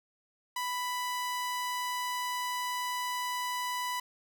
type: tone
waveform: sawtooth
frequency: 991 Hz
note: B5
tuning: 6 cents sharp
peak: -28 dBFS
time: 0.56-4 s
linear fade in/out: 5 ms
effects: none